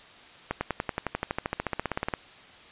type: accelerating click train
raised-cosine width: 0.5 ms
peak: -12 dBFS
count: 23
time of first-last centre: 0.51-2.138 s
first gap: 100 ms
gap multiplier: 0.97
effects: white hiss -50 dBFS RMS until 2.71 s + resampled to 8000 Hz